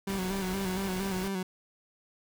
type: tone with vibrato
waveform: 30% pulse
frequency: 190 Hz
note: F#3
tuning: 46 cents sharp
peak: -28 dBFS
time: 0.07-1.43 s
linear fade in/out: 5 ms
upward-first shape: square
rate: 4.3 Hz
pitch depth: 48 cents each way
type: noise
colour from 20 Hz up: pink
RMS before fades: -40 dBFS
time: 0.09-1.28 s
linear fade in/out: 2 ms
effects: none